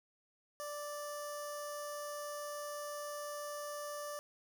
15% pulse tone with notch filter, 587.3 Hz, D5, in tune, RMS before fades -43 dBFS, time 0.6-4.19 s, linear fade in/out 0 ms, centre 2300 Hz, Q 0.73, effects none

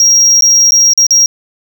triangle tone with dropouts, 5630 Hz, F8, 13 cents sharp, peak -3 dBFS, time 0-1.26 s, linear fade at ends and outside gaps 1 ms, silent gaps 0.409-0.422 / 0.708-0.72 / 0.935-0.976 / 1.067-1.107 s, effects none

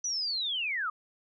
sine linear sweep, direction down, 6000 to 1174.7 Hz, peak -29 dBFS, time 0.04-0.9 s, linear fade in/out 5 ms, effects none

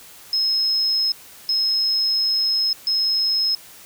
sine tone bursts at uneven times, 5160 Hz, E8, 38 cents flat, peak -17 dBFS, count 3, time 0.33-1.12 / 1.49-2.73 / 2.87-3.55 s, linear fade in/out 2 ms, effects white hiss -44 dBFS RMS until 3.85 s

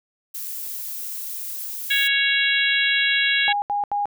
violet noise, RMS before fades -31 dBFS, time 0.34-2.08 s, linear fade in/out 10 ms
harmonic tone, 554.4 Hz, C#5, in tune, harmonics 3 / 4 / 5 / 6 / 7, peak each -22 / -23 / -24 / -24 / -26 dBFS, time 1.9-3.53 s, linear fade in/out 10 ms
sine tone bursts, 818 Hz, G#5, 26 cents flat, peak -20 dBFS, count 3, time 3.48-4.056 s, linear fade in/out 0 ms, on 140 ms, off 78 ms
effects none

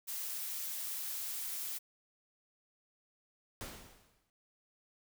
blue noise, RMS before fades -40 dBFS, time 0.07-1.79 s, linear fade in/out 20 ms
pink noise with exponential decay, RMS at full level -42 dBFS, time 3.61-4.3 s, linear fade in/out 0 ms, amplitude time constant 150 ms
effects none

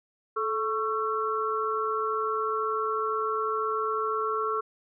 sine tone cluster, 434.8 / 1107 / 1343 Hz, A4 / C#6 / E6, -21 / -3 / +32 cents, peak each -30 dBFS, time 0.36-4.61 s, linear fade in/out 10 ms, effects none

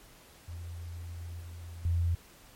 sine tone with level steps, 85.3 Hz, F2, 40 cents flat, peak -38 / -41 / -25 dBFS, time 0.48-2.15 s, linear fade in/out 5 ms, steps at 1.4 / 1.85 s, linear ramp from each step 2 ms, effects pink hiss -56 dBFS RMS until 2.55 s + MP3 64 kbps

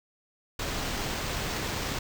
pink noise with sample-and-hold, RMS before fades -32 dBFS, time 0.59-1.99 s, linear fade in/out 5 ms, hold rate 11025 Hz, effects none

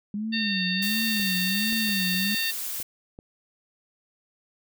sine tone with vibrato, 201.2 Hz, G3, 45 cents sharp, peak -27 dBFS, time 0.14-2.35 s, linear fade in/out 2 ms, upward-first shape sine, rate 1.4 Hz, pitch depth 180 cents each way
harmonic tone, 910 Hz, A#5, 42 cents flat, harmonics 2 / 3 / 4 / 5, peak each -31 / -31 / -31 / -31 dBFS, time 0.32-2.52 s, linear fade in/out 20 ms
blue noise, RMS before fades -32 dBFS, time 0.82-2.83 s, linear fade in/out 5 ms
clicks, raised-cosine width 2 ms, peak -30 dBFS, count 7, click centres 1.198 / 1.727 / 1.892 / 2.144 / 2.348 / 2.801 / 3.189 s
effects none

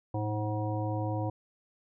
harmonic tone with a mistuned harmonic, 105.9 Hz, G#2, 34 cents sharp, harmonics 1 / 3 / 5 / 7 / 9, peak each -31 / -36 / -38 / -39 / -41 dBFS, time 0.14-1.3 s, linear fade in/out 5 ms, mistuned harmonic 1, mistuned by +56 cents, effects none

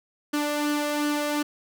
sawtooth tone with flanger, 295 Hz, D4, 8 cents sharp, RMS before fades -26 dBFS, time 0.33-1.43 s, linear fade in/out 10 ms, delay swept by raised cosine 0.65 to 1.59 ms, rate 2.7 Hz, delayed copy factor +0.5, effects none

